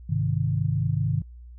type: chord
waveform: sine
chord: Ab major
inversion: none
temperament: equal with one note detuned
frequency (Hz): 102.46 / 130.81 / 155.56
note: Ab2 / C3 / Eb3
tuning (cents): -23 / 0 / 0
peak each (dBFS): -26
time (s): 0.09-1.22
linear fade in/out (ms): 10
effects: added 60 Hz sine -41 dBFS peak until 1.58 s